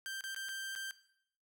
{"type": "tone with dropouts", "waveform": "sawtooth", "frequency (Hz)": 1572, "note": "G6", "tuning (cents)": 4, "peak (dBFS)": -36, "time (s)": [0.06, 0.91], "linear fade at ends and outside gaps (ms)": 0, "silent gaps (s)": [[0.209, 0.239], [0.347, 0.362], [0.486, 0.49], [0.752, 0.76]], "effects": ["noise-tail reverb RT60 0.7 s tail -17 dB re dry"]}